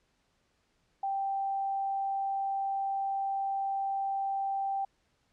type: tone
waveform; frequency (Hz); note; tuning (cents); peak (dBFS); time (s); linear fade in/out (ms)
sine; 784; G5; 0; -29; 1.03-4.85; 5
effects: pink hiss -73 dBFS RMS until 5.32 s + low-pass 7000 Hz 12 dB/octave